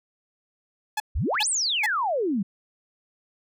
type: tone bursts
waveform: sawtooth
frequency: 853 Hz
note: G#5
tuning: 46 cents sharp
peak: -20 dBFS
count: 3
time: 0.97-1.863 s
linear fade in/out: 5 ms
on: 31 ms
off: 400 ms
type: exponential two-way sweep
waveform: sine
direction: up then down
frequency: 49 to 9500 to 179.5 Hz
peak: -22 dBFS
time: 1.15-2.43 s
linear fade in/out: 10 ms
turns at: 1.48 s
type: clicks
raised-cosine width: 0.3 ms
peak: -28 dBFS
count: 2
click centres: 1.345 / 1.352 s
effects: none